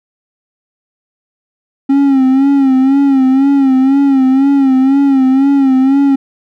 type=tone with vibrato; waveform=triangle; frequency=270 Hz; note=C#4; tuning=45 cents flat; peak=-4 dBFS; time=1.89-6.16 s; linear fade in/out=10 ms; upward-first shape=sine; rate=2 Hz; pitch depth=66 cents each way; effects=none